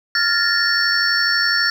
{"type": "tone cluster", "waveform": "sine", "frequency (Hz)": [1395, 1734, 1826, 4445, 5420], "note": ["F6", "A6", "A#6", "C#8", "E8"], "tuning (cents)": [-2, -26, -36, 4, 47], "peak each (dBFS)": -21, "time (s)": [0.15, 1.7], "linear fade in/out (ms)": 2, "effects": ["tanh soft clip ceiling -3 dBFS", "7-bit"]}